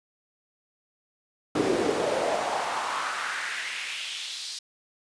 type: noise with high-pass filter sweep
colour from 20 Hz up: brown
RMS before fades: -29 dBFS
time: 1.55-4.59 s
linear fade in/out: 5 ms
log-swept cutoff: 310 to 4600 Hz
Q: 2.6
effects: resampled to 22050 Hz